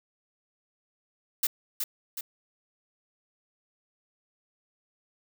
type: noise with echo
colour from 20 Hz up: blue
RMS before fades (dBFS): -25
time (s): 1.43-1.47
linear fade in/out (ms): 5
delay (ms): 370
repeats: 2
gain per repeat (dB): -5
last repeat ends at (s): 2.21
effects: none